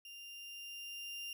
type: tone with level ramp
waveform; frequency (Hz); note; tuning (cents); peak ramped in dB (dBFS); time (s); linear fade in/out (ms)
35% pulse; 2794; F7; 0; -48 to -40; 0.05-1.33; 2
effects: none